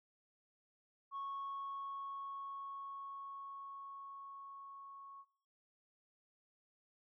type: tone with level ramp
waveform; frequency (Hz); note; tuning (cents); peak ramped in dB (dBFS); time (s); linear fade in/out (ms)
sine; 1103; C#6; -9; -39 to -52; 1.11-5.25; 50
effects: noise-tail reverb RT60 0.5 s tail -20 dB re dry + tanh soft clip ceiling -38 dBFS